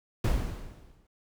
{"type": "noise with exponential decay", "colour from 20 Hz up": "brown", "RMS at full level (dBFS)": -23, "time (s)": [0.24, 1.07], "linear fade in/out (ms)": 5, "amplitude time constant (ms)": 180, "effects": []}